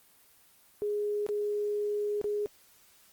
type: tone with dropouts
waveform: sine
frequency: 415.3 Hz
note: G#4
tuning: in tune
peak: -28 dBFS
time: 0.82-2.46 s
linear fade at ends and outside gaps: 0 ms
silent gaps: 1.265-1.289 / 2.214-2.242 s
effects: white hiss -61 dBFS RMS until 3.12 s + Opus 24 kbps